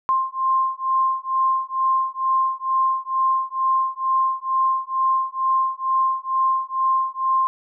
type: beating tone pair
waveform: sine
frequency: 1053 / 1055.2 Hz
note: C6 / C6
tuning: +11 / +14 cents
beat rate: 2.2 Hz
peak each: -21 dBFS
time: 0.09-7.47 s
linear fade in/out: 0 ms
effects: none